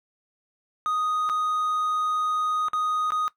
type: tone with dropouts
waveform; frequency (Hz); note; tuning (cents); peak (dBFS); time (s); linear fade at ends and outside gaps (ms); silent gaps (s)
triangle; 1244.5; D#6; 0; -21; 0.86-3.28; 0; 1.291-1.297 / 2.684-2.733 / 3.105-3.12
effects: noise-tail reverb RT60 0.1 s tail -17 dB re dry